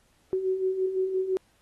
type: beating tone pair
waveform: sine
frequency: 371.8 / 377.7 Hz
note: F#4 / F#4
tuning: +8 / +36 cents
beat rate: 5.9 Hz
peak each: -32 / -25 dBFS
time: 0.33-1.37 s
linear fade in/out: 0 ms
effects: pink hiss -66 dBFS RMS until 1.61 s + AAC 32 kbps